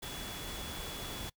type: tone in noise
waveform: sine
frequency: 3403 Hz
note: G#7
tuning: 41 cents sharp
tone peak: -47 dBFS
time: 0.02-1.3 s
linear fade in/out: 10 ms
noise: pink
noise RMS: -42 dBFS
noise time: 0.02-1.3 s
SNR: -8 dB
effects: noise-tail reverb RT60 0.1 s tail -24 dB re dry